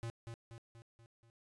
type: tone with echo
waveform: square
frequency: 115.8 Hz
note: A#2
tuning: 11 cents flat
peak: -40 dBFS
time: 0.03-0.1 s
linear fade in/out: 0 ms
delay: 240 ms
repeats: 5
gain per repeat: -5 dB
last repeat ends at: 1.3 s
effects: resampled to 24000 Hz